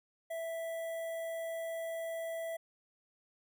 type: tone with notch filter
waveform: square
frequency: 659.3 Hz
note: E5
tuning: in tune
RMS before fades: -39 dBFS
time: 0.3-2.57 s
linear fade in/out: 10 ms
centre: 4700 Hz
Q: 0.56
effects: none